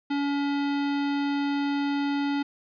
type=tone; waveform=square; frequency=283.7 Hz; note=C#4; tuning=40 cents sharp; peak=-25 dBFS; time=0.1-2.43 s; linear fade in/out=10 ms; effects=resampled to 11025 Hz + 9-bit